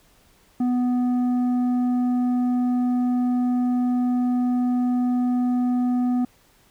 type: tone with tanh clipping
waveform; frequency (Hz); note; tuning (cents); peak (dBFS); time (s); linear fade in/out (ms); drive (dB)
sine; 247.5; B3; +4; -20; 0.6-6.25; 5; 7
effects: pink hiss -58 dBFS RMS until 6.7 s